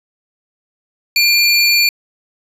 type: tone pair together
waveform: square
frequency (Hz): 2397 / 4477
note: D7 / C#8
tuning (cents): +35 / +16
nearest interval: major seventh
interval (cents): 1081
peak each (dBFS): -13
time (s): 1.16-1.89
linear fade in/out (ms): 2
effects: resampled to 32000 Hz + 8-bit